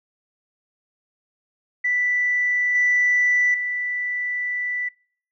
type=tone with level steps; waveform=sine; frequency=1975.5 Hz; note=B6; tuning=in tune; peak=-18 / -15 / -23 dBFS; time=1.84-4.89 s; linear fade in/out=10 ms; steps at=2.75 / 3.54 s; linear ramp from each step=2 ms; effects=noise-tail reverb RT60 0.6 s tail -26 dB re dry + tanh soft clip ceiling -11 dBFS